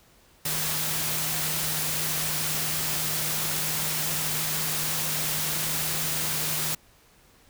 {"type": "tone in noise", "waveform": "sine", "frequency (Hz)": 155.56, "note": "D#3", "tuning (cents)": 0, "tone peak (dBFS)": -37, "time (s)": [0.45, 6.75], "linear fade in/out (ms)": 5, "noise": "white", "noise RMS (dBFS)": -28, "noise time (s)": [0.45, 6.75], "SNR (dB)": -12, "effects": ["pink hiss -58 dBFS RMS until 7.49 s"]}